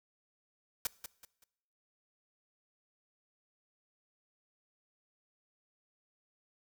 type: noise with echo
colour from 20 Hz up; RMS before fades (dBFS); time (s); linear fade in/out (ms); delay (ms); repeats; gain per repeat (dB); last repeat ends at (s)
white; -33; 0.85-0.87; 2; 190; 3; -10; 1.44
effects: noise-tail reverb RT60 0.9 s tail -22 dB re dry